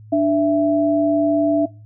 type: tone pair together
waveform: sine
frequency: 295.1 / 663 Hz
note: D4 / E5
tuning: +8 / +10 cents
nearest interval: octave + major second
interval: 1402 cents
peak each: -16 dBFS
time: 0.12-1.66 s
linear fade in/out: 10 ms
effects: noise-tail reverb RT60 0.3 s tail -21 dB re dry + added 107 Hz sine -39 dBFS peak until 1.85 s